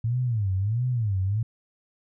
sine tone with vibrato, 109.1 Hz, A2, 14 cents flat, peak -22 dBFS, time 0.04-1.43 s, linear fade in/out 5 ms, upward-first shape sine, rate 1.5 Hz, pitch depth 260 cents each way, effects none

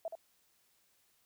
sine tone with echo, 659.3 Hz, E5, in tune, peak -35 dBFS, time 0.05-0.08 s, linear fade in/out 2 ms, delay 73 ms, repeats 1, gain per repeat -5 dB, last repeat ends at 0.153 s, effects white hiss -72 dBFS RMS until 1.25 s

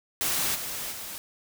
white noise with level steps, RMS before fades -27 / -34 / -38 dBFS, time 0.21-1.18 s, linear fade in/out 0 ms, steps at 0.54 / 0.91 s, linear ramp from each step 20 ms, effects none

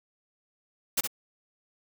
white noise with echo, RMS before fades -25 dBFS, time 0.97-1.01 s, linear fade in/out 10 ms, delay 65 ms, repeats 1, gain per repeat -6 dB, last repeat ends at 1.075 s, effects none

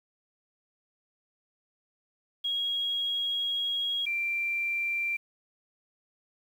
sine tone pair in turn, 3296 / 2360 Hz, G#7 / D7, -14 / +8 cents, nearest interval tritone, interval 578 cents, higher first, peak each -27 dBFS, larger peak neither, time 2.44-4.06 / 4.06-5.17 s, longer first, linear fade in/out 10 ms, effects 9-bit

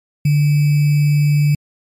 sine tone with sample-and-hold, 146.83 Hz, D3, in tune, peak -10 dBFS, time 0.25-1.55 s, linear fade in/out 5 ms, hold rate 2450 Hz, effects MP3 64 kbps

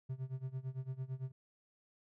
triangle tone with tremolo, 130.81 Hz, C3, in tune, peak -34 dBFS, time 0.09-1.32 s, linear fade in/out 10 ms, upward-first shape sine, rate 8.9 Hz, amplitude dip 90%, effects none

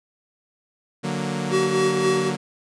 sawtooth chord, D augmented, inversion none, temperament equal, 146.83 / 185 / 233.1 Hz, D3 / F#3 / A#3, 0 / 0 / 0 cents, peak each -25 / -24 / -25 dBFS, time 1.03-2.37 s, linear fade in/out 20 ms
square tone with tremolo, 379.3 Hz, F#4, 43 cents sharp, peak -18 dBFS, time 1.5-2.32 s, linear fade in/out 50 ms, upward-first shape sine, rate 3.8 Hz, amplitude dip 45%
effects resampled to 22050 Hz

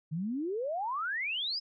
sine exponential sweep, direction up, 148 to 5210 Hz, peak -31 dBFS, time 0.11-1.6 s, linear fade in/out 20 ms, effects none

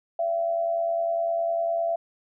sine tone with amplitude modulation, 673 Hz, E5, 36 cents sharp, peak -20 dBFS, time 0.19-1.96 s, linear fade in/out 5 ms, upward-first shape sine, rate 89.9 Hz, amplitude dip 55%, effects none

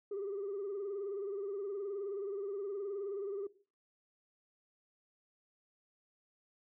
sine tone with vibrato, 399.1 Hz, G4, 31 cents sharp, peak -35 dBFS, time 0.11-3.47 s, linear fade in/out 5 ms, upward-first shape sine, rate 19 Hz, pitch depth 77 cents each way, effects noise-tail reverb RT60 0.4 s tail -18 dB re dry + tanh soft clip ceiling -34 dBFS

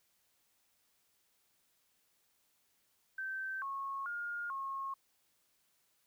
sine tone with pitch steps, 1551 / 1095 / 1419 / 1086 Hz, G6 / C#6 / F6 / C#6, -19 / -22 / +27 / -36 cents, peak -37 dBFS, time 3.18-4.94 s, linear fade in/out 5 ms, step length 440 ms, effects white hiss -75 dBFS RMS until 6.06 s

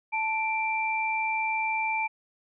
sine tone pair together, 880 / 2354 Hz, A5 / D7, 0 / +3 cents, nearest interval octave + perfect fourth, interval 1703 cents, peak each -28 dBFS, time 0.12-2.08 s, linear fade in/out 20 ms, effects none

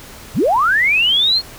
sine linear sweep, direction up, 61.74 to 4347 Hz, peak -11 dBFS, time 0.34-1.42 s, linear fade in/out 50 ms, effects pink hiss -37 dBFS RMS until 1.58 s

